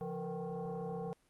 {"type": "tone with frequency modulation", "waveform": "sine", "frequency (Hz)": 140.7, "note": "C#3", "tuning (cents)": 26, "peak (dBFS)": -37, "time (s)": [0.01, 1.13], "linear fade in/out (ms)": 0, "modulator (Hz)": 314, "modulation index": 2, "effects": ["pink hiss -72 dBFS RMS until 1.29 s", "Opus 32 kbps"]}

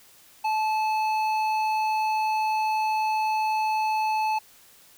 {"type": "tone with hard clipping", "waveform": "sine", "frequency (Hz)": 868, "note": "A5", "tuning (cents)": -24, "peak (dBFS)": -24, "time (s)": [0.44, 4.39], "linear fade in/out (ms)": 10, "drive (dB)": 9, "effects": ["white hiss -54 dBFS RMS until 4.97 s"]}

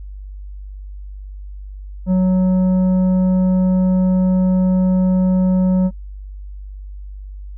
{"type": "tone with tanh clipping", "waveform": "sine", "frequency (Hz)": 185, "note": "F#3", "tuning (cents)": 0, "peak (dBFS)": -13, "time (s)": [2.06, 5.91], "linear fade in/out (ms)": 50, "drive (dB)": 8, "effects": ["noise-tail reverb RT60 0.1 s tail -26 dB re dry", "added 49 Hz sine -29 dBFS peak until 7.57 s"]}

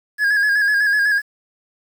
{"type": "tone with vibrato", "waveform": "triangle", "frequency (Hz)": 1661.2, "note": "G#6", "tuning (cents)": 0, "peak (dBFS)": -12, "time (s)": [0.18, 1.22], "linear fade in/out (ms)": 50, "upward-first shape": "square", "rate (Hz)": 8, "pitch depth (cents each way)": 41, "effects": ["7-bit"]}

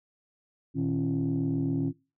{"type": "tone cluster", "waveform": "sine", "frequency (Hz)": [114.9, 155.2, 271.6, 339.2], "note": ["A#2", "D#3", "C#4", "E4"], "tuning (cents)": [-25, -4, -35, 50], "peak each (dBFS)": [-33, -29, -27, -35], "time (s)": [0.74, 1.93], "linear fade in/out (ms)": 50, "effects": ["noise-tail reverb RT60 0.3 s tail -22 dB re dry", "tanh soft clip ceiling -19 dBFS"]}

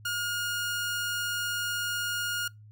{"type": "tone", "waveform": "sawtooth", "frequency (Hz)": 1428, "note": "F6", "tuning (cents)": 38, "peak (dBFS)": -25, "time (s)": [0.05, 2.48], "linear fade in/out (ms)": 5, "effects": ["noise-tail reverb RT60 0.2 s tail -25 dB re dry", "added 106 Hz sine -48 dBFS peak until 2.71 s"]}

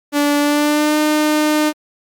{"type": "tone with pitch glide", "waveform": "sawtooth", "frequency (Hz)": [290.1, 303.8], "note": ["D4", "D#4"], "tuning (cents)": [-21, -41], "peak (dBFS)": -9, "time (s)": [0.12, 1.73], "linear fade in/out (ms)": 50, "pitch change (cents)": 80, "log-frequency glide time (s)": [0.39, 0.98], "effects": ["Opus 48 kbps"]}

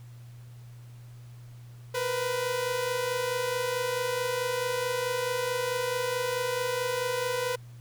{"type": "tone pair together", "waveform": "sawtooth", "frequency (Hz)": [478, 502.6], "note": ["A#4", "B4"], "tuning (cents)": [43, 30], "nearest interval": "minor second", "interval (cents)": 87, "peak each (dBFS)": [-29, -25], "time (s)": [1.94, 7.56], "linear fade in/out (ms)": 10, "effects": ["added 120 Hz sine -44 dBFS peak until 7.8 s", "pink hiss -60 dBFS RMS until 7.8 s"]}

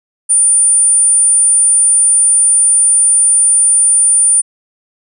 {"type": "tone", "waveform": "sine", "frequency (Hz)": 9260, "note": "D9", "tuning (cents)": -25, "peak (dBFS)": -6, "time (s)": [0.29, 4.42], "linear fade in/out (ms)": 20, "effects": []}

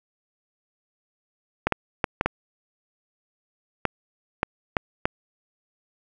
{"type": "clicks", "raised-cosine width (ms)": 0.5, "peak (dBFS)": -5, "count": 9, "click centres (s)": [1.67, 1.723, 2.042, 2.211, 2.26, 3.853, 4.431, 4.768, 5.055], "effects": []}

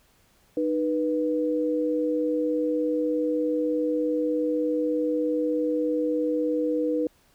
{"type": "tone pair together", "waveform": "sine", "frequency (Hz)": [306.7, 490], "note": ["D#4", "B4"], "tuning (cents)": [-25, -14], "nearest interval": "minor sixth", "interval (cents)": 811, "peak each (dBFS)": -25, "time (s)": [0.57, 7.07], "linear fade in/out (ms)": 2, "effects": ["pink hiss -62 dBFS RMS until 7.34 s"]}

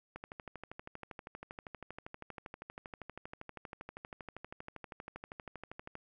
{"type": "click train", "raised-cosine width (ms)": 0.5, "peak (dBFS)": -29, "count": 74, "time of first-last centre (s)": [0.16, 5.954], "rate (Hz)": 12.6, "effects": []}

